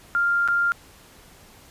sine tone with dropouts, 1396.9 Hz, F6, in tune, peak -18 dBFS, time 0.15-0.72 s, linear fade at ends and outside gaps 0 ms, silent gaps 0.477-0.485 s, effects pink hiss -50 dBFS RMS until 1.7 s + resampled to 32000 Hz

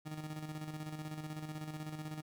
30% pulse tone with tremolo, 154.2 Hz, D#3, 15 cents flat, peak -37 dBFS, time 0.05-2.22 s, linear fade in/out 20 ms, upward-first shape square, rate 16 Hz, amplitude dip 50%, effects none

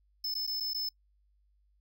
square tone with dropouts, 5240 Hz, E8, 11 cents flat, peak -32 dBFS, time 0.24-0.89 s, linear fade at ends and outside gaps 5 ms, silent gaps 0.342-0.351 / 0.467-0.474 / 0.601-0.605 / 0.735-0.745 s, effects noise-tail reverb RT60 0.1 s tail -23 dB re dry + added 50 Hz sine -66 dBFS peak until 1.8 s

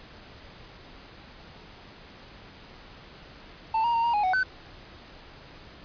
triangle tone with pitch steps, 890 / 941 / 922 / 940 / 832 / 745 / 1516 Hz, A5 / A#5 / A#5 / A#5 / G#5 / F#5 / F#6, +20 / +16 / -19 / +14 / +3 / +12 / +42 cents, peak -20 dBFS, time 3.74-4.433 s, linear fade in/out 5 ms, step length 99 ms, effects pink hiss -48 dBFS RMS until 5.84 s + resampled to 11025 Hz

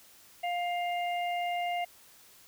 harmonic tone, 703 Hz, F5, 11 cents sharp, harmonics 1 / 3 / 4, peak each -30 / -38 / -42 dBFS, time 0.43-1.85 s, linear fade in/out 10 ms, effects white hiss -57 dBFS RMS until 2.47 s

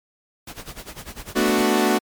pink noise with tremolo, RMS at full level -34 dBFS, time 0.47-1.66 s, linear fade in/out 5 ms, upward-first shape sine, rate 10 Hz, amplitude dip 85%
sawtooth chord, B minor seventh, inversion third, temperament equal, 220 / 246.9 / 293.7 / 370 Hz, A3 / B3 / D4 / F#4, 0 / 0 / 0 / 0 cents, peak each -18 / -20 / -19 / -17 dBFS, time 1.35-1.99 s, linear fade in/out 20 ms
effects MP3 96 kbps

